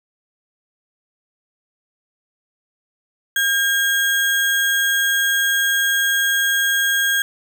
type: tone with sample-and-hold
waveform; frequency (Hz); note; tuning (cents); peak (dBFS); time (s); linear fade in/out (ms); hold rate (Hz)
sine; 1610; G6; +46; -15; 3.36-7.22; 2; 4900
effects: none